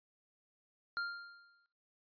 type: tone with exponential decay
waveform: square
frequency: 1396.9 Hz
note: F6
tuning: in tune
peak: -34 dBFS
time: 0.97-1.66 s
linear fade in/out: 0 ms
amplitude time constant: 150 ms
effects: noise-tail reverb RT60 0.6 s tail -22 dB re dry + resampled to 11025 Hz